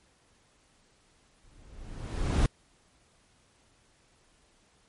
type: noise with exponential growth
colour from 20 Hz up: brown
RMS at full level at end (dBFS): -20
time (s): 1.44-2.46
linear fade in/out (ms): 2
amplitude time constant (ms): 220
effects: pink hiss -65 dBFS RMS until 4.88 s + MP3 48 kbps